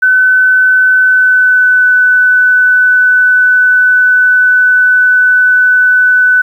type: tone with pitch glide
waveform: sine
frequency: 1512 to 1498.1 Hz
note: F#6 to F#6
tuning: +37 to +21 cents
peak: -4 dBFS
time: 0.02-6.42 s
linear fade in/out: 10 ms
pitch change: -16 cents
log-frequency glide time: 1.06-1.87 s
effects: 7-bit